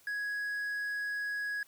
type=tone; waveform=triangle; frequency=1666 Hz; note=G#6; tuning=5 cents sharp; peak=-31 dBFS; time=0.07-1.63 s; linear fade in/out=2 ms; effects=white hiss -63 dBFS RMS until 1.67 s